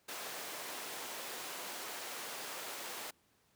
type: high-pass noise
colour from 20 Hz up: pink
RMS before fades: -44 dBFS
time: 0.08-3.11 s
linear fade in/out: 10 ms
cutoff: 470 Hz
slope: 12 dB/octave
effects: pink hiss -72 dBFS RMS until 3.55 s + high-pass 80 Hz 12 dB/octave